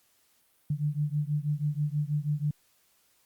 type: beating tone pair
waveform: sine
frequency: 145.7 / 151.9 Hz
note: D3 / D#3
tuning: -13 / -41 cents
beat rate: 6.2 Hz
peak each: -29 / -30 dBFS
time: 0.7-2.51 s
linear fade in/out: 5 ms
effects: white hiss -67 dBFS RMS until 3.25 s + Opus 48 kbps